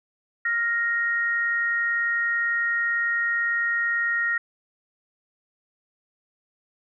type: tone pair together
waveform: sine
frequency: 1400.2 / 1869 Hz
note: F6 / A#6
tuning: +4 / +4 cents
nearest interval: perfect fourth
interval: 500 cents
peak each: -28 / -22 dBFS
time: 0.45-4.38 s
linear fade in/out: 5 ms
effects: none